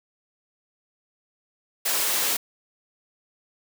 white noise with high-pass filter sweep, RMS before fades -24 dBFS, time 1.85-2.37 s, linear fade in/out 10 ms, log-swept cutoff 380 to 240 Hz, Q 0.79, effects none

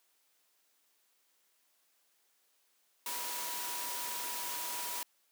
sine tone in noise, 970 Hz, B5, 31 cents flat, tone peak -44 dBFS, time 3.06-5.03 s, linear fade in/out 2 ms, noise white, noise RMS -39 dBFS, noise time 3.06-5.03 s, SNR -8 dB, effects white hiss -73 dBFS RMS until 5.31 s + high-pass 300 Hz 12 dB/octave

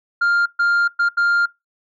sine tone bursts at uneven times, 1400 Hz, F6, 4 cents sharp, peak -11 dBFS, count 4, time 0.21-0.46 / 0.59-0.88 / 0.99-1.09 / 1.17-1.46 s, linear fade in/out 10 ms, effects noise-tail reverb RT60 0.2 s tail -24 dB re dry + tanh soft clip ceiling -13 dBFS

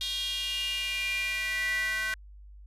square tone with high-pass filter sweep, 217.6 Hz, A3, 19 cents flat, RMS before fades -31 dBFS, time 0.01-2.14 s, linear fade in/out 0 ms, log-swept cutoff 3500 to 1700 Hz, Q 6.9, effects added 50 Hz sine -46 dBFS peak until 2.66 s + resampled to 32000 Hz

